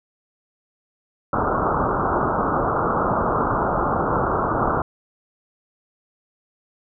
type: low-pass noise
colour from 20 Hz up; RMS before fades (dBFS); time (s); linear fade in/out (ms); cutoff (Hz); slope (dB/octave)
white; -21; 1.33-4.82; 2; 1400; 96
effects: none